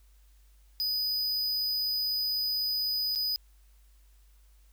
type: tone with dropouts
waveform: square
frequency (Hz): 4978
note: D#8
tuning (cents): 0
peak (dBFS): -28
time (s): 0.8-3.36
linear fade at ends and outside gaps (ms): 0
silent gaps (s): 3.151-3.158
effects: added 50 Hz sine -56 dBFS peak until 4.72 s + white hiss -69 dBFS RMS until 4.72 s